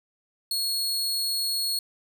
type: tone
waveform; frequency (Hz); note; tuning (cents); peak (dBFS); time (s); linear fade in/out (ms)
sawtooth; 4328; C#8; -42; -22; 0.51-1.79; 2
effects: none